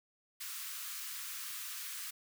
white high-pass noise, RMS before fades -43 dBFS, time 0.4-2.11 s, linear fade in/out 10 ms, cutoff 1100 Hz, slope 48 dB/octave, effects none

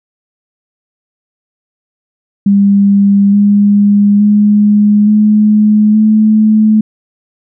sine tone with pitch steps, 200 / 203.8 / 207.8 / 211.8 / 215.8 Hz, G3 / G#3 / G#3 / G#3 / A3, +35 / -32 / +1 / +34 / -33 cents, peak -4 dBFS, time 2.46-6.81 s, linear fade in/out 5 ms, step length 870 ms, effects none

